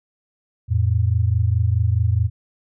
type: tone pair together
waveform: sine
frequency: 87.31 / 112.06 Hz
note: F2 / A2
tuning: 0 / +32 cents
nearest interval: major third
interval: 432 cents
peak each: -18 dBFS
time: 0.68-2.3 s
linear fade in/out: 50 ms
effects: none